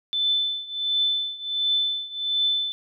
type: tone with tremolo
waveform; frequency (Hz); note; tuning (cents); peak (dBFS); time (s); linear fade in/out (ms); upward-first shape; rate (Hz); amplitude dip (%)
sine; 3520; A7; 0; -18; 0.13-2.72; 0; triangle; 1.4; 90
effects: none